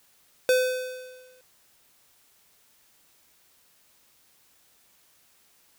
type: tone with exponential decay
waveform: square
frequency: 508 Hz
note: B4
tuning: 49 cents sharp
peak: -17 dBFS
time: 0.49-1.41 s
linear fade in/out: 1 ms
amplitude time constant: 200 ms
effects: white hiss -62 dBFS RMS until 5.78 s